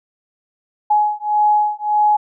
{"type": "beating tone pair", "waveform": "sine", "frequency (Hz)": [840, 841.7], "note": ["G#5", "G#5"], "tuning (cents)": [19, 23], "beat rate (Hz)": 1.7, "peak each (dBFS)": -16, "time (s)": [0.9, 2.17], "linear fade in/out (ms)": 10, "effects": []}